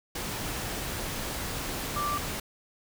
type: tone in noise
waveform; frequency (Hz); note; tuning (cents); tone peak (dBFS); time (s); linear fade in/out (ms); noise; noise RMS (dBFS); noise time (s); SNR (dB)
sine; 1174.7; D6; 0; -28; 1.96-2.18; 5; pink; -34; 0.15-2.4; +3
effects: none